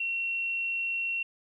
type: tone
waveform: sine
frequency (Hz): 2727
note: F7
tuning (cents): -42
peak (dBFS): -28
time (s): 0-1.23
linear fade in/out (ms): 5
effects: 11-bit